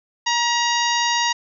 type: harmonic tone with a mistuned harmonic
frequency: 945 Hz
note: A#5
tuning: 23 cents sharp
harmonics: 1 / 2 / 3 / 4 / 5 / 6 / 7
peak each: -21 / -24 / -26 / -27 / -28 / -29 / -29 dBFS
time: 0.26-1.33 s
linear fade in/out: 10 ms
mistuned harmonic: 2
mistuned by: +22 cents
effects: none